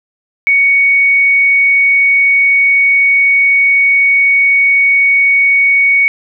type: tone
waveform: sine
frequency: 2232 Hz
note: C#7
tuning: 11 cents sharp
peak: -6 dBFS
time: 0.47-6.08 s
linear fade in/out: 0 ms
effects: none